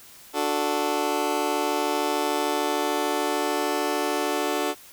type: chord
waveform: 20% pulse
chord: D major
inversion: none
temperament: just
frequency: 293.7 / 367.1 / 440.5 Hz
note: D4 / F#4 / A4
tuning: 0 / -14 / +2 cents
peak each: -23 dBFS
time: 0.33-4.75 s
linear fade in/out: 50 ms
effects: white hiss -48 dBFS RMS until 4.92 s